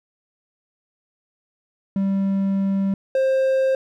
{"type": "tone pair in turn", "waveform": "triangle", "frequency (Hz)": [195.2, 529.6], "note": ["G3", "C5"], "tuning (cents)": [-7, 21], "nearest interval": "octave + perfect fourth", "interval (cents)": 1728, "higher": "second", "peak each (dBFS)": [-16, -14], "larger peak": "second", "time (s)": [[1.96, 2.94], [3.15, 3.75]], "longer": "first", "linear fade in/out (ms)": 2, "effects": []}